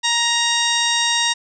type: harmonic tone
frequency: 938 Hz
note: A#5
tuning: 11 cents sharp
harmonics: 1 / 2 / 3 / 4 / 5 / 6 / 7 / 8 / 9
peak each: -24 / -23 / -25 / -20 / -30 / -24 / -31 / -31 / -31 dBFS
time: 0.03-1.34 s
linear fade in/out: 20 ms
effects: none